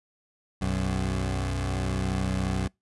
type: tone pair together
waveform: 20% pulse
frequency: 63 / 94.18 Hz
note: B1 / F#2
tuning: +35 / +31 cents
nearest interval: perfect fifth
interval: 696 cents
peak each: -24 dBFS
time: 0.61-2.68 s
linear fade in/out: 10 ms
effects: noise-tail reverb RT60 0.2 s tail -26 dB re dry + resampled to 24000 Hz